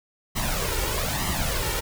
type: noise with flanger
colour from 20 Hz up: pink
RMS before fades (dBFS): -26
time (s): 0.35-1.81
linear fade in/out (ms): 20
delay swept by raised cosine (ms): 0.99 to 2.19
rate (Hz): 1.1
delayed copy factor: +0.7
effects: none